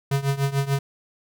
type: tone with tremolo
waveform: square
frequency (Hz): 138.59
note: C#3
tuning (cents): 0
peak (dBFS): -18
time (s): 0.11-0.79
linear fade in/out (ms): 5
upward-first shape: triangle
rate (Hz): 6.8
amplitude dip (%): 90
effects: none